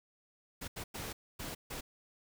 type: noise bursts at uneven times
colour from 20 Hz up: pink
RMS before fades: -42 dBFS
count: 5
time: 0.61-0.68 / 0.76-0.84 / 0.94-1.13 / 1.39-1.55 / 1.7-1.81 s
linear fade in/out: 10 ms
effects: none